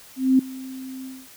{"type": "tone with ADSR envelope", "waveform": "sine", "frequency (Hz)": 261.6, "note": "C4", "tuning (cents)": 0, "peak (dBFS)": -11, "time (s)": [0.16, 1.28], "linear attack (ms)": 230, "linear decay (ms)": 5, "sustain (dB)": -21, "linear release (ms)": 220, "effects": ["white hiss -47 dBFS RMS until 1.36 s"]}